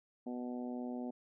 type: harmonic tone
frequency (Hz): 123.47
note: B2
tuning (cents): 0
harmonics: 2 / 3 / 4 / 5 / 6 / 7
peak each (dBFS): -39 / -48 / -50 / -50 / -51 / -58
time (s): 0.26-1.11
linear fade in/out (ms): 10
effects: none